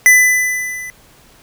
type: tone with level ramp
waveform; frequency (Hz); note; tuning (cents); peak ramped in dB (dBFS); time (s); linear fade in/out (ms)
square; 2000; B6; +21; -4 to -27; 0.06-0.9; 0
effects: pink hiss -47 dBFS RMS until 1.42 s